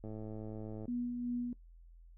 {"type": "click train", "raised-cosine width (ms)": 2, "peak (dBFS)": -32, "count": 89, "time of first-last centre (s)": [0.04, 0.855], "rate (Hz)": 108}
{"type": "tone with tremolo", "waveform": "sine", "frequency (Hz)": 242.7, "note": "B3", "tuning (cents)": -30, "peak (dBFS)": -33, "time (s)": [0.88, 1.53], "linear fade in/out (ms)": 2, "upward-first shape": "sine", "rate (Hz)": 2.7, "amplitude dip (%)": 35}
{"effects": ["noise-tail reverb RT60 0.1 s tail -19 dB re dry", "added 42 Hz sine -54 dBFS peak until 2.17 s"]}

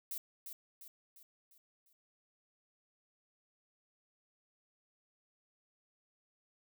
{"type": "noise with echo", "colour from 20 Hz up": "violet", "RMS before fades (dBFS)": -41, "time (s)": [0.11, 0.18], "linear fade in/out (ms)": 2, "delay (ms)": 350, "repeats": 5, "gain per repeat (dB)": -6, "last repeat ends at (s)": 1.93, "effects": []}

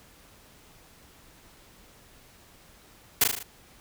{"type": "noise with echo", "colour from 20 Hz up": "white", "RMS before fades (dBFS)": -19, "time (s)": [3.21, 3.24], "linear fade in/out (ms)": 5, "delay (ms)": 38, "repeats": 5, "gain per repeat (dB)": -4, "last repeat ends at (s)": 3.43, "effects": ["pink hiss -55 dBFS RMS until 3.8 s"]}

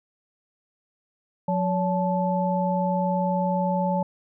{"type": "tone cluster", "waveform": "sine", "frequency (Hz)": [180.7, 565, 872], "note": ["F#3", "C#5", "A5"], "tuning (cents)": [-41, 33, -16], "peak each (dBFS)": [-24, -27, -26], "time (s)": [1.48, 4.03], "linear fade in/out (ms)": 5, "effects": []}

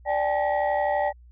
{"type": "tone cluster", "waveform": "sine", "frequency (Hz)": [588, 787, 859, 1911], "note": ["D5", "G5", "A5", "A#6"], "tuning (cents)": [2, 7, -42, 43], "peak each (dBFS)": [-24, -25, -27, -32], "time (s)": [0.05, 1.13], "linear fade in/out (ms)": 50, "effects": ["tanh soft clip ceiling -14 dBFS", "added 60 Hz sine -47 dBFS peak until 1.31 s"]}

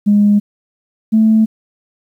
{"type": "tone pair in turn", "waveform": "sine", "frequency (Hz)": [206, 219.7], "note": ["G#3", "A3"], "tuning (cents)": [-14, -2], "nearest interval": "minor second", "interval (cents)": 112, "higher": "second", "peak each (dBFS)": -6, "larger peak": "neither", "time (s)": [[0.06, 0.4], [1.12, 1.46]], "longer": "neither", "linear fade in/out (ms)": 20, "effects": ["tanh soft clip ceiling -2 dBFS", "8-bit"]}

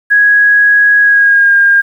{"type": "tone with pitch glide", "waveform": "sine", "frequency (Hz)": [1661.2, 1612], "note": ["G#6", "G6"], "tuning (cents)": [0, 48], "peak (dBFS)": -4, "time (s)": [0.1, 1.82], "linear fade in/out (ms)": 20, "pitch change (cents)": -52, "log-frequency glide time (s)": [1, 1.55], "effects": ["7-bit"]}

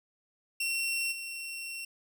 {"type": "tone with level steps", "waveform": "sawtooth", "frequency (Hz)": 2723, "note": "F7", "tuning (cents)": -44, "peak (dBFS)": [-26, -34], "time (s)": [0.6, 1.85], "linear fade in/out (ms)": 5, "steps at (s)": 1.11, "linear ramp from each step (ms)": 20, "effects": []}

